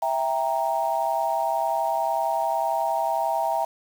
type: chord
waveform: sine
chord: E diminished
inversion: none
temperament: equal with one note detuned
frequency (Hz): 659.3 / 790.4 / 932.3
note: E5 / G5 / Bb5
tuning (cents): 0 / +14 / 0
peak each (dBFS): -26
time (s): 0.02-3.65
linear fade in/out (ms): 5
effects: 7-bit